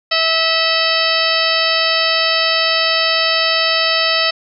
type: harmonic tone with a mistuned harmonic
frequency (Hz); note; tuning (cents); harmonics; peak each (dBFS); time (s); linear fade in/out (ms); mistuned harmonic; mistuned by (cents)
651; E5; -22; 1 / 2 / 3 / 4 / 5 / 6 / 7 / 8; -21 / -21 / -21 / -21 / -21 / -21 / -21 / -21; 0.11-4.31; 10; 5; -76
effects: none